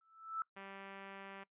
sine tone with exponential growth, 1318.5 Hz, E6, in tune, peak -33 dBFS, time 0.01-0.42 s, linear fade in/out 2 ms, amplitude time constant 87 ms
5% pulse tone, 195.6 Hz, G3, 4 cents flat, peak -37 dBFS, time 0.56-1.44 s, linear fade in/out 10 ms
effects noise-tail reverb RT60 0.1 s tail -20 dB re dry + resampled to 8000 Hz

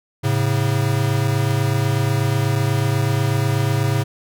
square tone pair together, 108.3 / 136.45 Hz, A2 / C#3, -27 / -27 cents, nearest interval major third, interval 400 cents, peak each -20 dBFS, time 0.23-4.04 s, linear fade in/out 20 ms, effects none

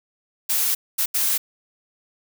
blue noise bursts at uneven times, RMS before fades -21 dBFS, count 3, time 0.49-0.75 / 0.98-1.06 / 1.14-1.38 s, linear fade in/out 10 ms, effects none

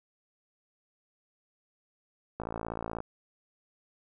click train, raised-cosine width 1 ms, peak -21 dBFS, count 35, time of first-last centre 2.4-3.004 s, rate 56.3 Hz, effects none

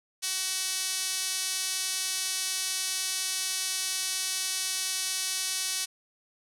5% pulse tone with band-pass filter, 375.8 Hz, F#4, 27 cents sharp, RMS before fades -31 dBFS, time 0.22-5.86 s, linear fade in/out 20 ms, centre 7500 Hz, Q 6.1, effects none

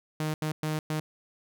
sawtooth tone bursts at uneven times, 154.7 Hz, D#3, 10 cents flat, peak -24 dBFS, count 4, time 0.2-0.34 / 0.42-0.52 / 0.63-0.79 / 0.9-1 s, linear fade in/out 2 ms, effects none

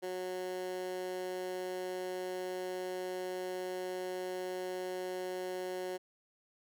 15% pulse tone with high-pass filter, 183.5 Hz, F#3, 14 cents flat, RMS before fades -39 dBFS, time 0.02-5.98 s, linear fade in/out 20 ms, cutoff 390 Hz, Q 2.3, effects none

